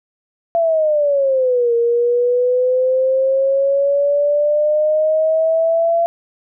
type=exponential two-way sweep; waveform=sine; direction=down then up; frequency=680 to 466.2 to 680 Hz; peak=-12 dBFS; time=0.55-6.06 s; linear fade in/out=0 ms; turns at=1.74 s; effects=none